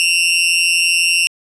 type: tone with amplitude modulation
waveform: sawtooth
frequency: 2742 Hz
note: F7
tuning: 32 cents flat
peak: -5 dBFS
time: 0-1.27 s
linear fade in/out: 0 ms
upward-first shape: sine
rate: 172 Hz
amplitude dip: 80%
effects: resampled to 24000 Hz